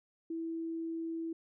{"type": "tone", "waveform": "sine", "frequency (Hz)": 328.5, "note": "E4", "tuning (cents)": -6, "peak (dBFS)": -35, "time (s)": [0.3, 1.33], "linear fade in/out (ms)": 5, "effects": []}